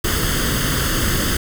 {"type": "noise with comb filter", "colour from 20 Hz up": "pink", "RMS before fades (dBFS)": -19, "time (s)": [0.04, 1.37], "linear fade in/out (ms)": 5, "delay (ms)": 0.62, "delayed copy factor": 0.7, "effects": []}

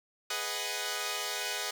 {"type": "chord", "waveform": "5% pulse", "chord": "G# minor seventh", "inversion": "none", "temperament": "equal", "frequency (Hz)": [415.3, 493.9, 622.3, 740], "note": ["G#4", "B4", "D#5", "F#5"], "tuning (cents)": [0, 0, 0, 0], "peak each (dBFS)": -27, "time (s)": [0.3, 1.71], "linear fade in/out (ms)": 5, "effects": []}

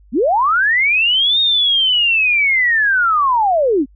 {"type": "linear two-way sweep", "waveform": "sine", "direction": "up then down", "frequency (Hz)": [191.8, 3729, 240.6], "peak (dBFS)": -11, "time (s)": [0.12, 3.86], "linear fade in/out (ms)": 50, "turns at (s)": 1.4, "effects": ["added 50 Hz sine -44 dBFS peak until 3.95 s"]}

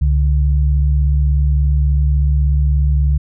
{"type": "tone pair together", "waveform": "sine", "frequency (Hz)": [68.6, 145.1], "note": ["C#2", "D3"], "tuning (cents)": [-17, -21], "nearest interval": "octave + minor second", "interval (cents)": 1296, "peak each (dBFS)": [-11, -19], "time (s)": [0.01, 3.18], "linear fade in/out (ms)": 10, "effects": []}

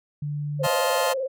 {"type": "tone", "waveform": "sine", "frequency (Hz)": 146.83, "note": "D3", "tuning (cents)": 0, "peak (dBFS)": -26, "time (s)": [0.22, 0.67], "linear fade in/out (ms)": 5}
{"type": "tone with vibrato", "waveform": "sine", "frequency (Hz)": 528, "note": "C5", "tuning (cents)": 16, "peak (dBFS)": -24, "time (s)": [0.59, 1.28], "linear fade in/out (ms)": 20, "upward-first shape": "square", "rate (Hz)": 18, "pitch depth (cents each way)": 48}
{"type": "chord", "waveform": "sawtooth", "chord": "F dominant seventh", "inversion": "third", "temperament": "just", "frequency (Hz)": [628.6, 698.5, 873.1, 1047.7], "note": ["Eb5", "F5", "A5", "C6"], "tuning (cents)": [18, 0, -14, 2], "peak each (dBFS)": -24, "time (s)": [0.63, 1.14], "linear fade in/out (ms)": 20}
{"effects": []}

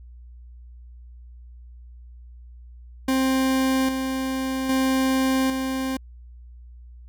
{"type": "tone with tremolo", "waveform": "40% pulse", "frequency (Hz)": 263.5, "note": "C4", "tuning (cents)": 12, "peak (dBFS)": -18, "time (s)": [3.08, 5.97], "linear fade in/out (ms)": 5, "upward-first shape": "square", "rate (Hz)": 0.62, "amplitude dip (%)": 45, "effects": ["added 60 Hz sine -41 dBFS peak until 7.08 s"]}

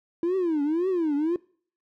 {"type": "tone with vibrato", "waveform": "triangle", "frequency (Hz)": 329.6, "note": "E4", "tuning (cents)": 0, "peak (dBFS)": -19, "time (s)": [0.23, 1.36], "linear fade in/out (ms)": 2, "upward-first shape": "triangle", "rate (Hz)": 1.9, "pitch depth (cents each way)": 280, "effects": ["noise-tail reverb RT60 0.5 s tail -25 dB re dry", "tanh soft clip ceiling -17 dBFS"]}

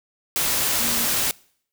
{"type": "tone in noise", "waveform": "sine", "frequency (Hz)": 233.1, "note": "A#3", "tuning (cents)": 0, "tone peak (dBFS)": -32, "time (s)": [0.8, 1.05], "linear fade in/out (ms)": 0, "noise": "white", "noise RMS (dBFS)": -22, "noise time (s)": [0.36, 1.31], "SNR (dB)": -13, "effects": ["noise-tail reverb RT60 0.6 s tail -24 dB re dry"]}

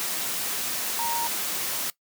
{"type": "tone in noise", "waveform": "sine", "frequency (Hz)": 932.3, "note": "A#5", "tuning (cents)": 0, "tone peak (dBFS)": -27, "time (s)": [0.99, 1.27], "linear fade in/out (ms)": 0, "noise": "white", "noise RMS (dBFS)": -29, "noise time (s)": [0, 1.9], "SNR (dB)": -1, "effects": ["noise-tail reverb RT60 0.1 s tail -19 dB re dry", "high-pass 150 Hz 12 dB/octave"]}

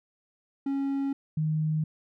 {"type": "tone pair in turn", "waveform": ["triangle", "sine"], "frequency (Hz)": [275.4, 155.47], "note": ["C#4", "D#3"], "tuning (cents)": [-11, -1], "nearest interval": "minor seventh", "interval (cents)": 990, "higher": "first", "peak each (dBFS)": -24, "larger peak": "neither", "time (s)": [[0.66, 1.13], [1.37, 1.84]], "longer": "neither", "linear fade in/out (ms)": 5, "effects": []}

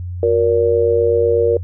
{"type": "tone with amplitude modulation", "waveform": "sine", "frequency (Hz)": 468.3, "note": "A#4", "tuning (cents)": 8, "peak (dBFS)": -7, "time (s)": [0.23, 1.57], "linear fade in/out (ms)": 2, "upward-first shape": "sine", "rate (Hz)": 108, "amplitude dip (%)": 85, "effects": ["noise-tail reverb RT60 0.1 s tail -23 dB re dry", "added 89 Hz sine -23 dBFS peak until 1.63 s"]}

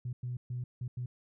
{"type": "tone bursts at uneven times", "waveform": "sine", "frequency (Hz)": 123.47, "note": "B2", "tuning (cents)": 0, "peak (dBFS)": -33, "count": 5, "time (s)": [[0.05, 0.13], [0.23, 0.37], [0.5, 0.64], [0.81, 0.88], [0.97, 1.06]], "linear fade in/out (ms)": 5, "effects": ["tanh soft clip ceiling -29 dBFS"]}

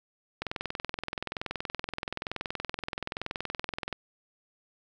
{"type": "click train", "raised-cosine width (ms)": 0.3, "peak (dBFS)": -16, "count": 75, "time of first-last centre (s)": [0.42, 3.927], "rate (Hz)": 21.1, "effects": []}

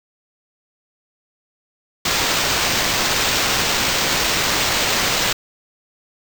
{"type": "noise with sample-and-hold", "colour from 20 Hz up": "blue", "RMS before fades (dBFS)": -19, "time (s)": [2.05, 5.33], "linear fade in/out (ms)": 5, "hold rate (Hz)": 11025, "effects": []}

